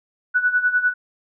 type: tone with tremolo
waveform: sine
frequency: 1480 Hz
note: F#6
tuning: in tune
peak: -13 dBFS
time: 0.34-0.94 s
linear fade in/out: 20 ms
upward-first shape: sine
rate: 10 Hz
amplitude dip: 75%
effects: none